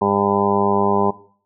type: harmonic tone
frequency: 100.5 Hz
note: G2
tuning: 44 cents sharp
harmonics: 1 / 2 / 3 / 4 / 5 / 6 / 7 / 8 / 9 / 10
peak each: -30 / -22 / -32 / -20 / -29 / -26 / -30 / -24 / -22 / -22 dBFS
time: 0.01-1.11 s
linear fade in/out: 10 ms
effects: noise-tail reverb RT60 0.5 s tail -18 dB re dry